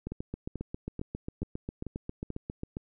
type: two click trains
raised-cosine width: 3 ms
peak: -22 / -23 dBFS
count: 21 / 6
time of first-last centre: 0.07-2.769 / 0.12-2.303 s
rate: 7.41 / 2.29 Hz
effects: none